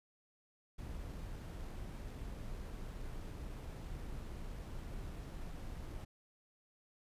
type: noise with sample-and-hold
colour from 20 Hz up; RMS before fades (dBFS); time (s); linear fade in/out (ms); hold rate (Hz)
brown; -45; 0.78-6.05; 10; 11025
effects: resampled to 32000 Hz